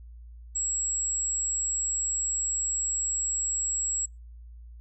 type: tone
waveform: sine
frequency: 7690 Hz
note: B8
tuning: 47 cents flat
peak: -26 dBFS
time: 0.55-4.06 s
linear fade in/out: 10 ms
effects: noise-tail reverb RT60 0.2 s tail -26 dB re dry + added 58 Hz sine -43 dBFS peak until 4.8 s